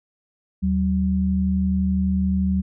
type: tone pair together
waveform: sine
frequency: 77.8 / 189.48 Hz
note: D#2 / F#3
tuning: 0 / +41 cents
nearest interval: octave + minor third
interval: 1541 cents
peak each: -23 / -19 dBFS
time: 0.62-2.62 s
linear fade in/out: 20 ms
effects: none